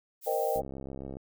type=noise; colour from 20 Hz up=violet; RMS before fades=-42 dBFS; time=0.21-0.61 s; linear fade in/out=50 ms
type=chord; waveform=sine; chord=C minor seventh; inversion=third; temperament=equal; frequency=466.2 / 523.3 / 622.3 / 784 Hz; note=Bb4 / C5 / Eb5 / G5; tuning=0 / 0 / 0 / 0 cents; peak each=-32 dBFS; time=0.26-0.62 s; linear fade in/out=20 ms
type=click train; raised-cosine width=2 ms; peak=-27 dBFS; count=42; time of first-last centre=0.56-1.169 s; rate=67.3 Hz
effects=none